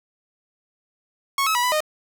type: tone with pitch steps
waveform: sawtooth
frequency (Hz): 1101 / 1290 / 974 / 994 / 615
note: C#6 / E6 / B5 / B5 / D#5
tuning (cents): -12 / -38 / -24 / +11 / -20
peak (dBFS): -15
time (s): 1.38-1.805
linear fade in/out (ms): 2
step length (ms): 85
effects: none

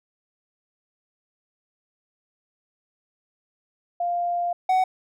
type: tone pair in turn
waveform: sine / triangle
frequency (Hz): 698.5 / 747.6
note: F5 / F#5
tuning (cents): 0 / +18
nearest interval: minor second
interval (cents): 118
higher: second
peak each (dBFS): -22 / -15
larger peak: second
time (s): 4-4.53 / 4.69-4.84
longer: first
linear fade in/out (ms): 5
effects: none

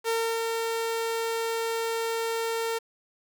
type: tone with ADSR envelope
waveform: sawtooth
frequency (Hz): 455.8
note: A#4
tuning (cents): -39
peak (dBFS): -20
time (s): 0.04-2.79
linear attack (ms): 44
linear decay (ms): 310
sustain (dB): -3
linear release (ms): 14
effects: 8-bit

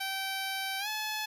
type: tone with pitch glide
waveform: 10% pulse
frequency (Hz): 774 to 858.8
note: G5 to A5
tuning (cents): -22 to -42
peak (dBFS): -24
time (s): 0-1.26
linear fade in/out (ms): 10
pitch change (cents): +180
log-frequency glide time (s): 0.79-0.88
effects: none

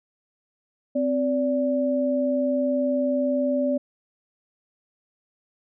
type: tone pair together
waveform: sine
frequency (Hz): 259.7 / 579.1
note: C4 / D5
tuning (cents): -13 / -24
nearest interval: octave + major second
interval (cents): 1389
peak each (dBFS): -23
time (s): 0.95-3.78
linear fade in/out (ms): 10
effects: none

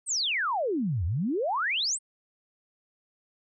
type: exponential two-way sweep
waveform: sine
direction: down then up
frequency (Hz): 8980 to 77.78 to 8980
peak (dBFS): -25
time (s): 0.06-1.99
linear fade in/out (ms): 50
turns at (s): 1.05
effects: none

